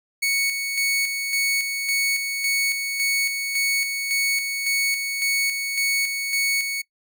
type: tone with tremolo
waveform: sawtooth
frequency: 2220 Hz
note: C#7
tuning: 2 cents sharp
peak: -16 dBFS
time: 0.22-6.82 s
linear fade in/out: 10 ms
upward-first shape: square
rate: 1.8 Hz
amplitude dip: 45%
effects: noise-tail reverb RT60 0.1 s tail -23 dB re dry